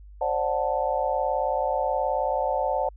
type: chord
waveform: sine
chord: D dominant seventh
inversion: third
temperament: just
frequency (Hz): 528.6 / 587.3 / 734.2 / 881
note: C5 / D5 / F#5 / A5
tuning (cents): +18 / 0 / -14 / +2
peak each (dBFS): -28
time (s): 0.21-2.89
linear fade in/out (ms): 5
effects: added 50 Hz sine -43 dBFS peak until 2.96 s